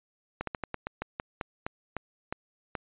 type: slowing click train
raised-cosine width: 0.5 ms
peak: -17 dBFS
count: 13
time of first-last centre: 0.41-2.752 s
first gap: 63 ms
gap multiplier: 1.19
effects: resampled to 8000 Hz